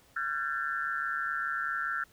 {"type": "tone cluster", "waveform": "sine", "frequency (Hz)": [1367, 1512, 1619, 1770], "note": ["F6", "F#6", "G#6", "A6"], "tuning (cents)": [-37, 37, -45, 10], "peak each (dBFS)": [-33, -36, -37, -38], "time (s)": [0.16, 2.04], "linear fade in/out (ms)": 5, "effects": ["pink hiss -62 dBFS RMS until 2.12 s"]}